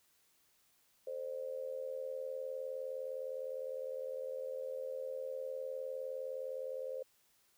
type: tone with amplitude modulation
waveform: sine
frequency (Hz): 523.3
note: C5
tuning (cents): 0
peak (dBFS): -35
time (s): 1.07-7.03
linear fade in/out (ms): 5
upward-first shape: sine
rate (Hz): 79.7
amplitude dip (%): 80
effects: white hiss -72 dBFS RMS until 7.57 s